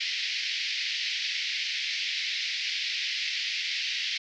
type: band-pass noise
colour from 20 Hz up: pink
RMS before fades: -31 dBFS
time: 0-4.18 s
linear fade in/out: 10 ms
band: 2000 to 5300 Hz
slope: 48 dB/octave
effects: none